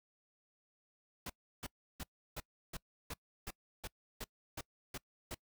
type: noise bursts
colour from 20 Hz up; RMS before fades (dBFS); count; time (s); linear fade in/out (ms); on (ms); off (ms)
pink; -43; 12; 1.26-5.346; 5; 38; 330
effects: noise-tail reverb RT60 0.1 s tail -24 dB re dry